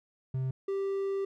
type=tone pair in turn; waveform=triangle; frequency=130.81 / 392 Hz; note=C3 / G4; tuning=0 / 0 cents; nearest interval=octave + perfect fifth; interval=1900 cents; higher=second; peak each=-27 dBFS; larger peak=neither; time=0.34-0.51 / 0.68-1.25 s; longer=second; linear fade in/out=5 ms; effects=none